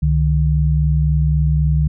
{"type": "tone pair together", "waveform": "sine", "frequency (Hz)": [68, 151.82], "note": ["C#2", "D#3"], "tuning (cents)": [-33, -42], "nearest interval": "octave + major second", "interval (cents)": 1391, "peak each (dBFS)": -15, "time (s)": [0.02, 1.88], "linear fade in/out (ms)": 10, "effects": []}